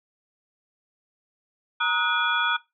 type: tone cluster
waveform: sine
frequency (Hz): 936 / 1264 / 1462 / 2413 / 3378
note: A#5 / D#6 / F#6 / D7 / G#7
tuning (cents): +7 / +27 / -21 / +46 / +29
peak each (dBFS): -29 / -27 / -25 / -31 / -28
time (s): 1.8-2.57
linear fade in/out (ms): 10
effects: noise-tail reverb RT60 0.2 s tail -18 dB re dry